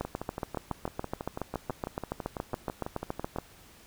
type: two click trains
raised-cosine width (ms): 1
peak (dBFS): -20 / -17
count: 21 / 25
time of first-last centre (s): 0.05-3.361 / 0.01-3.386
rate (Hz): 6.04 / 7.11
effects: pink hiss -55 dBFS RMS until 3.86 s